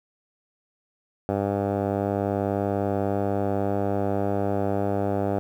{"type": "tone with low-pass filter", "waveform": "10% pulse", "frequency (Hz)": 100.2, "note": "G2", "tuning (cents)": 38, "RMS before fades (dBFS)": -25, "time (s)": [1.29, 5.39], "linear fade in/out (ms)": 0, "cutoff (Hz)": 810, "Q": 2.2, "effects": ["9-bit"]}